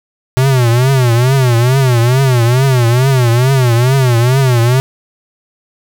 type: tone with vibrato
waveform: square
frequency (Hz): 125.8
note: B2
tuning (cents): +32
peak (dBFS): -8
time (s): 0.37-4.8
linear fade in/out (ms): 0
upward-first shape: triangle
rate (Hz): 2.3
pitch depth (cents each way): 170
effects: none

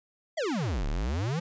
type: exponential two-way sweep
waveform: square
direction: down then up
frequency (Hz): 698.5 to 32.88 to 179.2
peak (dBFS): -28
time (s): 0.37-1.4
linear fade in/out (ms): 10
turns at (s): 0.87
effects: resampled to 16000 Hz

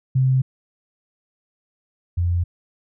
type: tone pair in turn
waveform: sine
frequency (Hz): 130.81 / 87.09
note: C3 / F2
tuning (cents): 0 / -4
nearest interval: perfect fifth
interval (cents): 704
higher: first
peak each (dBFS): -14 / -17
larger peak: first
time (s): 0.15-0.42 / 2.17-2.44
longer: neither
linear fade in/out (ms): 10
effects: none

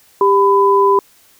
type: tone pair together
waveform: sine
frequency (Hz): 396.1 / 1001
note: G4 / B5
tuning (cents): +18 / +23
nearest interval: octave + major third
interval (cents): 1605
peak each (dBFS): -11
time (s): 0.21-0.99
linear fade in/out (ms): 2
effects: white hiss -50 dBFS RMS until 1.39 s

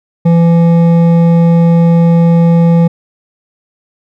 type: tone with hard clipping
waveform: sine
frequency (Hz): 168.5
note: E3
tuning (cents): +38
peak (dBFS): -6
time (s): 0.25-2.88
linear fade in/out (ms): 10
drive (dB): 9
effects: none

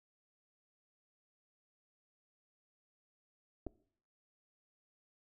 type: clicks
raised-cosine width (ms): 2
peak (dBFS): -29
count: 2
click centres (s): 3.666 / 3.669
effects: noise-tail reverb RT60 0.6 s tail -21 dB re dry

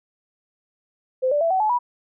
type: tone with pitch steps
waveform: sine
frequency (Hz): 516 / 585.9 / 665.3 / 755.5 / 857.8 / 974.1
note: C5 / D5 / E5 / F#5 / A5 / B5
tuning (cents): -24 / -4 / +16 / +36 / -44 / -24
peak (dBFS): -17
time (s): 1.22-1.79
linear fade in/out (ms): 20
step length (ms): 95
effects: none

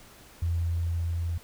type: tone with level ramp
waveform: sine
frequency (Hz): 84.6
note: E2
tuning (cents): +45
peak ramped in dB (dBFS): -24 to -27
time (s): 0.42-1.38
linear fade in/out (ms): 5
effects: pink hiss -52 dBFS RMS until 1.43 s

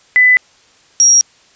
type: tone pair in turn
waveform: sine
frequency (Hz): 2000 / 5657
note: B6 / F8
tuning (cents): +21 / +21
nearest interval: octave + tritone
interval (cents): 1800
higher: second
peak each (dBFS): -5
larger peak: neither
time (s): 0.16-0.37 / 1-1.21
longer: neither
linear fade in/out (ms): 0
effects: white hiss -49 dBFS RMS until 1.55 s + resampled to 16000 Hz

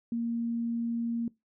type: tone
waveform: sine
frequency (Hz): 233.1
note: A#3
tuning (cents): 0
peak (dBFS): -28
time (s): 0.12-1.28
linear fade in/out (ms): 2
effects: noise-tail reverb RT60 0.2 s tail -22 dB re dry

